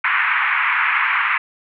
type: band-pass noise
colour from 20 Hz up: white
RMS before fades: -18 dBFS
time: 0.04-1.38 s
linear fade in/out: 5 ms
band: 980 to 2400 Hz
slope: 48 dB/octave
effects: none